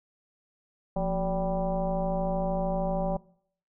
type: tone with frequency modulation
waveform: sine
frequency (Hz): 375.5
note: F#4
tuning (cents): +26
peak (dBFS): -25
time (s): 0.96-3.17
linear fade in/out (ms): 5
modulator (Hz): 201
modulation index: 2.1
effects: noise-tail reverb RT60 0.6 s tail -22 dB re dry